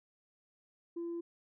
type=tone; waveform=sine; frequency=340 Hz; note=F4; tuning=46 cents flat; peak=-35 dBFS; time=0.96-1.21 s; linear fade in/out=10 ms; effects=tanh soft clip ceiling -34 dBFS